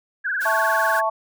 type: tone with vibrato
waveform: sine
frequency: 1568 Hz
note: G6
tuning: in tune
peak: -21 dBFS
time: 0.24-1.02 s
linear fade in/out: 20 ms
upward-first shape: triangle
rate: 20 Hz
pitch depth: 160 cents each way
type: high-pass noise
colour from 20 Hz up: white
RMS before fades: -36 dBFS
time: 0.4-1.01 s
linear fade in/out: 20 ms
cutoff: 290 Hz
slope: 12 dB/octave
type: chord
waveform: sine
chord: A major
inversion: second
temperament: equal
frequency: 659.3 / 880 / 1108.7 Hz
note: E5 / A5 / C#6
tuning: 0 / 0 / 0 cents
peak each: -23 dBFS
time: 0.45-1.1 s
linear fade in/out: 10 ms
effects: none